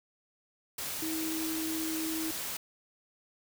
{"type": "tone in noise", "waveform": "sine", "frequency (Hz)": 320, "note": "D#4", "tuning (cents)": 49, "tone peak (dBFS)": -33, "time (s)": [1.02, 2.31], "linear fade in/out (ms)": 5, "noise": "white", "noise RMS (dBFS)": -37, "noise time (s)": [0.78, 2.57], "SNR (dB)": 1, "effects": []}